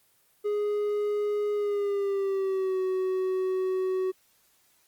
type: tone with pitch glide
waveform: triangle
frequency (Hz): 415.3 to 374.3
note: G#4 to F#4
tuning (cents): 0 to +20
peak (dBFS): -23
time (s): 0.44-4.12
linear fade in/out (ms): 20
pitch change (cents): -180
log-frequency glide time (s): 1.54-2.8
effects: white hiss -65 dBFS RMS until 4.87 s + Opus 24 kbps